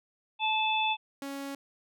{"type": "harmonic tone", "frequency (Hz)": 871, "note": "A5", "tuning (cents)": -18, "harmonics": [1, 3, 4], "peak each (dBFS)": [-28, -30, -32], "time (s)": [0.39, 0.97], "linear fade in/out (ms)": 50}
{"type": "tone", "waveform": "sawtooth", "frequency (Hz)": 277.2, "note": "C#4", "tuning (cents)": 0, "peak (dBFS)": -32, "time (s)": [1.22, 1.55], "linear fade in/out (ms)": 2}
{"effects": []}